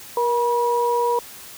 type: tone pair together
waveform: sine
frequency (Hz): 474.2 / 966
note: A#4 / B5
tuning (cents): +30 / -39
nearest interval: octave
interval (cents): 1231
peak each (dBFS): -20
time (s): 0.17-1.19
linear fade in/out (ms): 2
effects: white hiss -40 dBFS RMS until 1.57 s